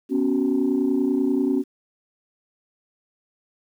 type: chord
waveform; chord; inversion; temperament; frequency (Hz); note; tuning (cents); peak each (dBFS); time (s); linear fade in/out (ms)
sine; B suspended second; none; equal with one note detuned; 246.9 / 277.2 / 374.3; B3 / C#4 / F#4; 0 / 0 / +20; -23 / -20 / -24; 0.09-1.64; 50
effects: tanh soft clip ceiling -12 dBFS + 9-bit